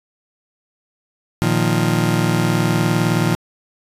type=chord; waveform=30% pulse; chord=Bb suspended fourth; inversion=none; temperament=just; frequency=116.54 / 155.39 / 174.81 Hz; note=Bb2 / Eb3 / F3; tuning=0 / -2 / +2 cents; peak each=-17 dBFS; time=1.42-3.35 s; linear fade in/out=0 ms; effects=resampled to 32000 Hz